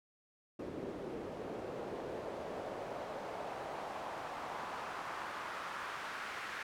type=noise with band-pass filter sweep; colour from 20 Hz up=pink; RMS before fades=-43 dBFS; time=0.59-6.63 s; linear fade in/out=5 ms; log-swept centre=340 to 1600 Hz; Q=1.7; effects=none